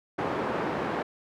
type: band-pass noise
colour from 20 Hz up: pink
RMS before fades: -30 dBFS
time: 0.18-1.03 s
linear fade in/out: 10 ms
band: 230 to 1300 Hz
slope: 12 dB/octave
effects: none